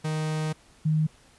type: tone pair in turn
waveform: 45% pulse / sine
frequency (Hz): 155.56 / 155.56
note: D#3 / D#3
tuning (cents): 0 / 0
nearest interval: unison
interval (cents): 0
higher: neither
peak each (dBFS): -26 / -20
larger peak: second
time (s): 0.04-0.53 / 0.85-1.07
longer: first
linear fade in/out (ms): 10
effects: pink hiss -57 dBFS RMS until 1.38 s + resampled to 24000 Hz